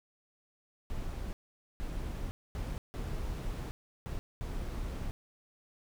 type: noise bursts at uneven times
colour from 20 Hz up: brown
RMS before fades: -37 dBFS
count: 6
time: 0.9-1.33 / 1.8-2.31 / 2.55-2.78 / 2.94-3.71 / 4.06-4.19 / 4.41-5.11 s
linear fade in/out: 0 ms
effects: none